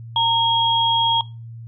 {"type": "tone pair together", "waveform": "sine", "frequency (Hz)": [919, 3282], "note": ["A#5", "G#7"], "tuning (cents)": [-25, -21], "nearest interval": "octave + minor seventh", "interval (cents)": 2204, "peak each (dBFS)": -18, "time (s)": [0.16, 1.21], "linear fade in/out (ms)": 2, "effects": ["noise-tail reverb RT60 0.3 s tail -21 dB re dry", "added 115 Hz sine -33 dBFS peak until 1.67 s"]}